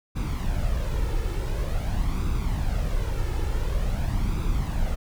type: noise with flanger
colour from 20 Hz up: brown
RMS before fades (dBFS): -25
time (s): 0.15-4.96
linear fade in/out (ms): 20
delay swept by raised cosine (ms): 0.81 to 2.31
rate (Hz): 0.47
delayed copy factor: +0.55
effects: none